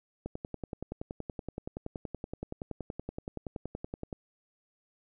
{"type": "click train", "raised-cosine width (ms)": 2, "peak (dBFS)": -23, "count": 42, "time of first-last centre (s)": [0.26, 4.128], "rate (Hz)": 10.6, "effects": []}